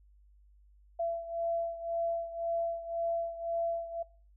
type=beating tone pair; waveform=sine; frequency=673 / 674.9 Hz; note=E5 / E5; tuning=+36 / +41 cents; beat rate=1.9 Hz; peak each=-33 / -37 dBFS; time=0.99-4.03 s; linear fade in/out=10 ms; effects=noise-tail reverb RT60 0.4 s tail -21 dB re dry + added 50 Hz sine -58 dBFS peak until 4.36 s